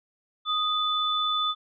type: tone pair together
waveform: sine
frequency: 1244.5 / 3502 Hz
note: D#6 / A7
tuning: 0 / -9 cents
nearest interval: octave + tritone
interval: 1791 cents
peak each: -26 dBFS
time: 0.45-1.55 s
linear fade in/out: 50 ms
effects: none